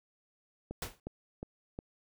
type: click train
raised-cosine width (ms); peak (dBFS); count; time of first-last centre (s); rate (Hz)
2; -26; 4; 0.71-1.789; 2.78
type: noise with exponential decay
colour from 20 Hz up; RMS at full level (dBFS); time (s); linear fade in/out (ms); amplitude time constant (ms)
pink; -34; 0.82-1; 2; 37
effects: none